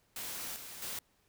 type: noise with level steps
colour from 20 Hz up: white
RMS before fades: -41 / -47 / -40 dBFS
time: 0.16-0.99 s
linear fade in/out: 2 ms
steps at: 0.56 / 0.82 s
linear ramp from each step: 2 ms
effects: pink hiss -72 dBFS RMS until 1.28 s